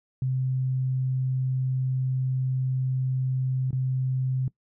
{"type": "tone with dropouts", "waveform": "sine", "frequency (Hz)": 130, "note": "C3", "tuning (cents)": -11, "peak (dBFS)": -23, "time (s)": [0.22, 4.48], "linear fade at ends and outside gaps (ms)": 2, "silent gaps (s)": [3.708, 3.729], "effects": ["noise-tail reverb RT60 0.1 s tail -20 dB re dry"]}